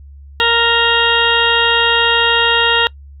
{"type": "harmonic tone", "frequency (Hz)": 466.2, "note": "A#4", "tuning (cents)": 0, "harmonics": [1, 2, 3, 4, 6, 7, 8], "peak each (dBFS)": [-19, -18, -18, -18, -16, -19, -19], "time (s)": [0.4, 2.87], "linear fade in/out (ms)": 0, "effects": ["noise-tail reverb RT60 0.1 s tail -24 dB re dry", "added 70 Hz sine -34 dBFS peak until 3.2 s"]}